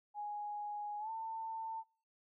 sine tone with pitch glide, 830.6 to 895.4 Hz, G#5 to A5, 0 to +30 cents, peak -39 dBFS, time 0.14-1.84 s, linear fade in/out 50 ms, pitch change +130 cents, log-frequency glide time 0.99-1.1 s, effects noise-tail reverb RT60 0.5 s tail -25 dB re dry

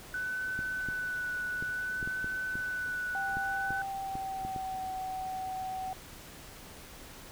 sine tone with vibrato, 1496 Hz, F#6, 19 cents sharp, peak -32 dBFS, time 0.14-3.82 s, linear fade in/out 2 ms, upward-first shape sine, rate 0.58 Hz, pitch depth 19 cents each way
clicks, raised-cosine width 3 ms, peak -27 dBFS, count 12, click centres 0.591 / 0.887 / 1.625 / 2.028 / 2.075 / 2.244 / 2.555 / 3.37 / 3.706 / 4.154 / 4.45 / 4.562 s
sine tone with pitch glide, 784 to 753.8 Hz, G5 to F#5, 0 to +32 cents, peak -34 dBFS, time 3.15-5.93 s, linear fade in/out 0 ms, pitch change -68 cents, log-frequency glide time 3.8-4.89 s
effects pink hiss -49 dBFS RMS until 7.31 s

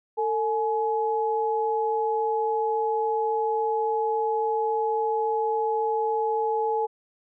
sine tone pair together, 448.2 / 846 Hz, A4 / G#5, +32 / +32 cents, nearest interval major seventh, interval 1100 cents, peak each -25 dBFS, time 0.17-6.87 s, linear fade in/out 20 ms, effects none

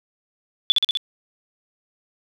sine tone with echo, 3463 Hz, A7, 28 cents flat, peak -11 dBFS, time 0.7-0.72 s, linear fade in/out 0 ms, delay 63 ms, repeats 4, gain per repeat -2 dB, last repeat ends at 0.972 s, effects none

